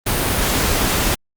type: noise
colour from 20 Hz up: pink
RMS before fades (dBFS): -18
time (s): 0.06-1.15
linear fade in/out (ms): 10
effects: Opus 32 kbps